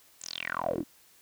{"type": "tone with band-pass filter sweep", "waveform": "10% pulse", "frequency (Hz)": 42.34, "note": "E1", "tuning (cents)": 47, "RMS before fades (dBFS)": -33, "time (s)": [0.19, 0.84], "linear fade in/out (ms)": 50, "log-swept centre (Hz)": [8700, 270], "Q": 9.6, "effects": ["white hiss -60 dBFS RMS until 1.21 s"]}